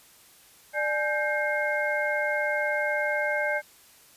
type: tone cluster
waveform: sine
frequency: 594 / 844 / 1571 / 2138 Hz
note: D5 / G#5 / G6 / C7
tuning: +20 / +28 / +3 / +37 cents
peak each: -28 / -34 / -28 / -31 dBFS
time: 0.73-3.62 s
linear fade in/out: 50 ms
effects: white hiss -55 dBFS RMS until 4.16 s + resampled to 32000 Hz